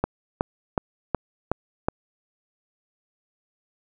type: click train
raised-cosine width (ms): 1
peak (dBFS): -7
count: 6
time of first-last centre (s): 0.04-1.885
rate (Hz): 2.71
effects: none